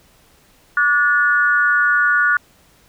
sine tone with amplitude modulation, 1451 Hz, F#6, 34 cents flat, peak -8 dBFS, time 0.77-2.37 s, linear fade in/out 2 ms, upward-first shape sine, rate 292 Hz, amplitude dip 90%, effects pink hiss -53 dBFS RMS until 2.88 s

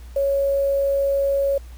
sine tone with quantisation, 554.4 Hz, C#5, in tune, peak -17 dBFS, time 0.16-1.58 s, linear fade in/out 5 ms, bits 7, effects added 60 Hz sine -36 dBFS peak until 1.77 s + pink hiss -52 dBFS RMS until 1.77 s

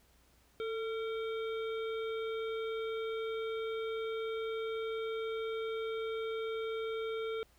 harmonic tone with a mistuned harmonic, 456.4 Hz, A#4, 37 cents flat, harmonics 1 / 3 / 5 / 7 / 8, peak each -35 / -45 / -49 / -52 / -53 dBFS, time 0.6-7.43 s, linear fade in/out 0 ms, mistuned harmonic 1, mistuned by -44 cents, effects added 60 Hz sine -68 dBFS peak until 7.58 s + pink hiss -68 dBFS RMS until 7.58 s

